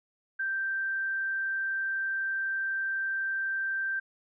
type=tone; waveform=sine; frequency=1568 Hz; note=G6; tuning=in tune; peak=-28 dBFS; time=0.39-4 s; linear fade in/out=10 ms; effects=none